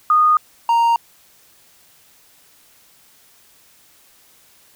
sine / triangle tone pair in turn, 1232 / 930.4 Hz, D#6 / A#5, -17 / -4 cents, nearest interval perfect fourth, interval 487 cents, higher first, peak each -10 dBFS, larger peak neither, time 0.1-0.37 / 0.69-0.96 s, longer neither, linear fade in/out 2 ms, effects white hiss -52 dBFS RMS until 4.75 s

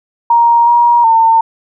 sine tone with pitch steps, 938 / 950 / 904 Hz, A#5 / A#5 / A5, +11 / +33 / +47 cents, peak -5 dBFS, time 0.3-1.41 s, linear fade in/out 5 ms, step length 370 ms, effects none

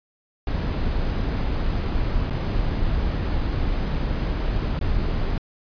brown noise with dropouts, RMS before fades -23 dBFS, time 0.47-5.38 s, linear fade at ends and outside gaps 2 ms, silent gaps 2.3-2.306 / 4.791-4.812 s, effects resampled to 11025 Hz

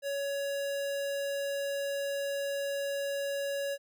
square tone, 560 Hz, C#5, 18 cents sharp, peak -32 dBFS, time 0.02-3.78 s, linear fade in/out 50 ms, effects none

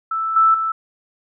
sine tone with level steps, 1320 Hz, E6, 2 cents sharp, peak -19 / -10 / -18 dBFS, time 0.11-0.72 s, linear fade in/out 5 ms, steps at 0.36 / 0.54 s, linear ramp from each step 5 ms, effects none

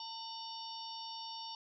harmonic tone with a mistuned harmonic, 910 Hz, A#5, 42 cents flat, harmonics 1 / 3 / 4 / 5 / 6, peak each -46 / -51 / -52 / -50 / -48 dBFS, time 0-1.55 s, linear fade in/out 2 ms, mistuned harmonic 3, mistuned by +140 cents, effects none

